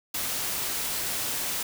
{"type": "noise", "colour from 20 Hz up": "white", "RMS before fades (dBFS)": -30, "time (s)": [0.14, 1.63], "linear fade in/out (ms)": 5, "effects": []}